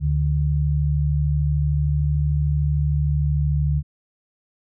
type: tone pair together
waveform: sine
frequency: 73.52 / 146.83 Hz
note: D2 / D3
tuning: +2 / 0 cents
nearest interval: octave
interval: 1198 cents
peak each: -20 / -20 dBFS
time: 0-3.83 s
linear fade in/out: 50 ms
effects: none